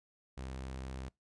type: tone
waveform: sawtooth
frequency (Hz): 65.41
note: C2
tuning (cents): 0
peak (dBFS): -37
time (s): 0.37-1.09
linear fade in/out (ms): 10
effects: noise-tail reverb RT60 0.2 s tail -25 dB re dry + resampled to 22050 Hz